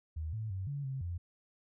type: tone with pitch steps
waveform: sine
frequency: 78.8 / 109.7 / 94.9 / 142 / 133.5 / 87 Hz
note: D#2 / A2 / F#2 / C#3 / C3 / F2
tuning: +23 / -5 / +44 / +42 / +35 / -6 cents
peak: -35 dBFS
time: 0.16-1.18 s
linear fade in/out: 10 ms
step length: 170 ms
effects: none